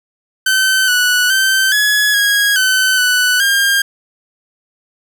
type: tone with pitch steps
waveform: sawtooth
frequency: 1534 / 1477 / 1548 / 1690 / 1647 / 1521 / 1490 / 1608 Hz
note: G6 / F#6 / G6 / G#6 / G#6 / F#6 / F#6 / G6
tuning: -38 / -3 / -22 / +30 / -15 / +47 / +12 / +44 cents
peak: -7 dBFS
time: 0.46-3.82 s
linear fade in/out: 5 ms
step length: 420 ms
effects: none

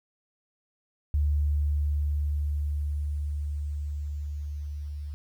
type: tone with level ramp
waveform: sine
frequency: 73.42 Hz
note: D2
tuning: in tune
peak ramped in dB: -21 to -33 dBFS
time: 1.14-5.14 s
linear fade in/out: 0 ms
effects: 10-bit

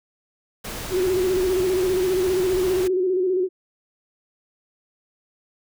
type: noise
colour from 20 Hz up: pink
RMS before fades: -32 dBFS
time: 0.64-2.88 s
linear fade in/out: 10 ms
type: tone with vibrato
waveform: sine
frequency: 369.6 Hz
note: F#4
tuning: 2 cents flat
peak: -18 dBFS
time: 0.9-3.49 s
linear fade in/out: 50 ms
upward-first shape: square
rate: 15 Hz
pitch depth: 46 cents each way
effects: none

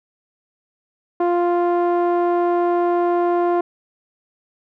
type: tone with low-pass filter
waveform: sawtooth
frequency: 349.2 Hz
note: F4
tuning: in tune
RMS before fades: -18 dBFS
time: 1.2-3.61 s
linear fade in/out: 5 ms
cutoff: 890 Hz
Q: 1.4
effects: none

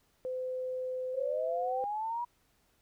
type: tone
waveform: sine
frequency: 511 Hz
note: C5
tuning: 41 cents flat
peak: -33 dBFS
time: 0.25-1.84 s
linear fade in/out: 0 ms
type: linear sweep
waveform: sine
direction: up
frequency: 519 to 970 Hz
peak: -32 dBFS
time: 1.14-2.25 s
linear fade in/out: 10 ms
effects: pink hiss -71 dBFS RMS until 2.81 s

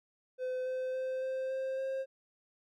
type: tone with pitch steps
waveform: triangle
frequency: 510 / 514.4 / 518.9 / 523.4 / 528 / 532.6 Hz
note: C5 / C5 / C5 / C5 / C5 / C5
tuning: -44 / -30 / -14 / 0 / +16 / +31 cents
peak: -31 dBFS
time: 0.38-2.06 s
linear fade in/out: 50 ms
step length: 280 ms
effects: none

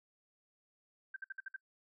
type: tone bursts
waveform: sine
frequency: 1568 Hz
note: G6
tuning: in tune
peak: -40 dBFS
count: 6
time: 1.14-1.563 s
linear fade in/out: 5 ms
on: 23 ms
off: 57 ms
effects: noise-tail reverb RT60 0.1 s tail -23 dB re dry

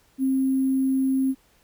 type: tone with sample-and-hold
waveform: sine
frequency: 265.7 Hz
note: C4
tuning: 27 cents sharp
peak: -19 dBFS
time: 0.18-1.35 s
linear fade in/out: 50 ms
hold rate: 11025 Hz
effects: pink hiss -61 dBFS RMS until 1.63 s

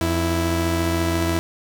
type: tone pair together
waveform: sawtooth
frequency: 86 / 329.6 Hz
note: F2 / E4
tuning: -26 / 0 cents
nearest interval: octave + major seventh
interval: 2326 cents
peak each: -18 dBFS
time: 0.01-1.39 s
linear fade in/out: 0 ms
effects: 7-bit

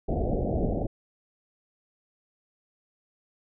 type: low-pass noise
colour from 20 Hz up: pink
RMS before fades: -27 dBFS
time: 0.08-0.87 s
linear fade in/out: 10 ms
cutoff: 750 Hz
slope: 96 dB/octave
effects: none

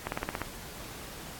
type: slowing click train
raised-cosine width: 0.5 ms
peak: -15 dBFS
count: 7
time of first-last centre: 0.07-0.417 s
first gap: 51 ms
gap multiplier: 1.05
effects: pink hiss -44 dBFS RMS until 1.39 s + AAC 64 kbps

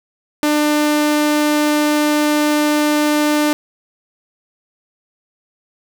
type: tone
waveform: sawtooth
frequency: 298.8 Hz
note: D4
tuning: 30 cents sharp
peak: -9 dBFS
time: 0.43-3.53 s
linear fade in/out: 0 ms
effects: none

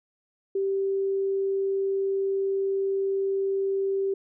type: tone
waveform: sine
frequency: 390.1 Hz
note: G4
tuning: 8 cents flat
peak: -23 dBFS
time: 0.55-4.14 s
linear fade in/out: 5 ms
effects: none

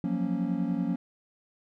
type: chord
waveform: triangle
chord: Gb major seventh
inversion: third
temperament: equal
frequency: 174.61 / 185 / 233.1 / 277.2 Hz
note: F3 / Gb3 / Bb3 / Db4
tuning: 0 / 0 / 0 / 0 cents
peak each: -30 dBFS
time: 0.04-0.96 s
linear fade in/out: 2 ms
effects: none

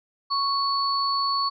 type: tone pair together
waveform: sine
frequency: 1108.7 / 4435 Hz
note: C#6 / C#8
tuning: 0 / 0 cents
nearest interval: 2 octaves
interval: 2400 cents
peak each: -23 / -26 dBFS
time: 0.3-1.5 s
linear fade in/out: 20 ms
effects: none

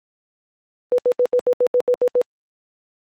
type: tone bursts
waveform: sine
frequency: 493.9 Hz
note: B4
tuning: in tune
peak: -12 dBFS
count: 10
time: 0.92-2.215 s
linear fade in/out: 0 ms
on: 62 ms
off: 75 ms
effects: high-pass 300 Hz 12 dB/octave + Opus 24 kbps

